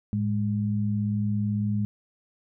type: tone pair together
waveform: sine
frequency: 108.2 / 206.1 Hz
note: A2 / G#3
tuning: -29 / -13 cents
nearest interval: major seventh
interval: 1116 cents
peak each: -26 dBFS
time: 0.13-1.85 s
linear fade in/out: 0 ms
effects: none